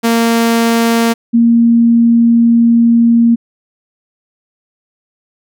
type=tone pair in turn; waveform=sawtooth / sine; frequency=230.6 / 233.1 Hz; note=A#3 / A#3; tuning=-19 / 0 cents; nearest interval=unison; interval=19 cents; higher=second; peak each=-5 dBFS; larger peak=neither; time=0.03-1.14 / 1.33-3.36 s; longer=second; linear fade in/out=20 ms; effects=none